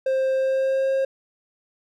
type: tone with pitch glide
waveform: triangle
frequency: 528 to 536.3 Hz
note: C5 to C5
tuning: +16 to +43 cents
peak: -17 dBFS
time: 0.06-1.05 s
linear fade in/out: 5 ms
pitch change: +27 cents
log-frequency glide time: 0.34-0.91 s
effects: none